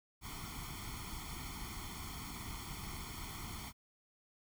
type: noise with comb filter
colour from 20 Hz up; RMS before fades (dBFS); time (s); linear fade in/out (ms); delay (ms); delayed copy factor
pink; -45; 0.21-3.73; 50; 0.91; +0.95
effects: none